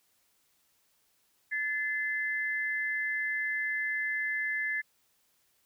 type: tone pair together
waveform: sine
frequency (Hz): 1736 / 2056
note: A6 / C7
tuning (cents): -24 / -31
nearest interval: minor third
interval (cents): 293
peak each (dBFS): -31 / -33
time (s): 1.51-4.82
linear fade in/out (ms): 20
effects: white hiss -71 dBFS RMS until 5.65 s